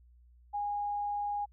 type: tone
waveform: sine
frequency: 821 Hz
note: G#5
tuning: 20 cents flat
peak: -31 dBFS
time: 0.53-1.46 s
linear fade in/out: 20 ms
effects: added 60 Hz sine -57 dBFS peak until 1.52 s